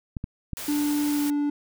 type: clicks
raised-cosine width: 5 ms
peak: -18 dBFS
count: 3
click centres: 0.168 / 0.241 / 0.533 s
type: noise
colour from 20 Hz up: white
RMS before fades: -35 dBFS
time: 0.57-1.3 s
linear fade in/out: 0 ms
type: tone with pitch glide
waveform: triangle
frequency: 293.7 to 290.8 Hz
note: D4 to D4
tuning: 0 to -17 cents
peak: -20 dBFS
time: 0.68-1.5 s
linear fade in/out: 5 ms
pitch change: -17 cents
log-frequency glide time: 1.08-1.21 s
effects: none